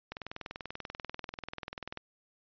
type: click train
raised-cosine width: 0.3 ms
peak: -23 dBFS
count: 39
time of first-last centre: 0.12-1.974 s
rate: 20.5 Hz
effects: resampled to 11025 Hz